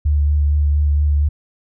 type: tone with vibrato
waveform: sine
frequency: 73.42 Hz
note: D2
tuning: in tune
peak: -12 dBFS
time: 0.05-1.29 s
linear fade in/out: 10 ms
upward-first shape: sine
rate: 4.3 Hz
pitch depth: 20 cents each way
effects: none